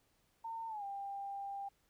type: tone with pitch glide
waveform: sine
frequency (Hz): 908 to 795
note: A#5 to G5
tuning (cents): -46 to +24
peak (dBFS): -40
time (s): 0.44-1.69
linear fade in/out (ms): 10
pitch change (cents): -230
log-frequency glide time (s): 0.68-0.84
effects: pink hiss -75 dBFS RMS until 1.89 s